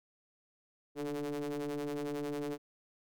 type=ring-modulated tone; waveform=square; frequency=71.9 Hz; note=D2; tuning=36 cents flat; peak=-33 dBFS; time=0.95-2.58 s; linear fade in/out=50 ms; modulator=365 Hz; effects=none